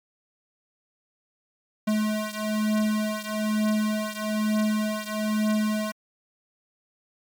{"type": "beating tone pair", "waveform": "square", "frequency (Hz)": [213.7, 214.8], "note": ["G#3", "A3"], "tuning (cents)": [50, -41], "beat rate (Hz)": 1.1, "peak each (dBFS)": [-26, -28], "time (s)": [1.87, 5.92], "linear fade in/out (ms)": 10, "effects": ["MP3 96 kbps"]}